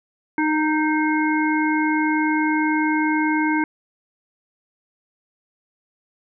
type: harmonic tone with a mistuned harmonic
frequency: 308.2 Hz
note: D#4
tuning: 16 cents flat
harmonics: 1 / 3 / 5 / 7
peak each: -19 / -24 / -26 / -27 dBFS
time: 0.38-3.64 s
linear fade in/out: 2 ms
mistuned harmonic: 5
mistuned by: +21 cents
effects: none